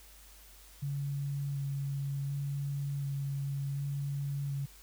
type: tone with vibrato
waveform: sine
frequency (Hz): 140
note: C#3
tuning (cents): +18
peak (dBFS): -32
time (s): 0.82-4.66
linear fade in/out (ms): 10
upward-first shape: square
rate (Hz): 0.68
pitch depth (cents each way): 11
effects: added 50 Hz sine -56 dBFS peak until 4.82 s + white hiss -57 dBFS RMS until 4.82 s